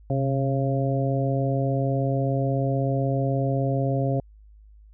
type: harmonic tone with a mistuned harmonic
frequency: 136.4 Hz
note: C#3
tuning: 28 cents flat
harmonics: 1 / 2 / 3 / 4 / 5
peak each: -23 / -29 / -32 / -29 / -31 dBFS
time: 0.1-4.2 s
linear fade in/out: 2 ms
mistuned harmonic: 1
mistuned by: -52 cents
effects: added 52 Hz sine -47 dBFS peak until 4.93 s